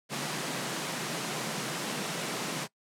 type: high-pass noise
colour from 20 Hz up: pink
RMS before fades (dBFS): -34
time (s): 0.09-2.68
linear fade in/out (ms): 50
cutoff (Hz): 130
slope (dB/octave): 96
effects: noise-tail reverb RT60 0.1 s tail -22 dB re dry + low-pass 10000 Hz 12 dB/octave